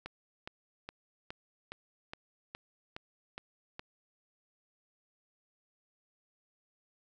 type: click train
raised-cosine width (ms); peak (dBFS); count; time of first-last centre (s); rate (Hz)
0.3; -25; 10; 0.06-3.794; 2.41
effects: none